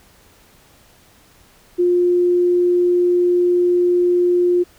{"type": "tone", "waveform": "sine", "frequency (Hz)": 354.2, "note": "F4", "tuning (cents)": 24, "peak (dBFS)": -12, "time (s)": [1.78, 4.64], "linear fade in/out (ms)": 20, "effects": ["pink hiss -51 dBFS RMS until 4.78 s"]}